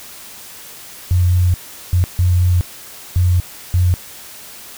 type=tone bursts at uneven times; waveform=sine; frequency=89.5 Hz; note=F2; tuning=43 cents sharp; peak=-10 dBFS; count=5; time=1.11-1.54 / 1.93-2.04 / 2.19-2.61 / 3.16-3.4 / 3.74-3.94 s; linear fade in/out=0 ms; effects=white hiss -36 dBFS RMS until 4.77 s